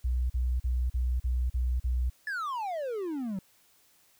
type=tone bursts; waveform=sine; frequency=62.1 Hz; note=B1; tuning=10 cents sharp; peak=-25 dBFS; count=7; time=0.04-2.1 s; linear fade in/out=10 ms; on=260 ms; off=40 ms
type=exponential sweep; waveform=triangle; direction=down; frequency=1760 to 181.5 Hz; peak=-29 dBFS; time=2.27-3.39 s; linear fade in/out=2 ms
effects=white hiss -64 dBFS RMS until 4.19 s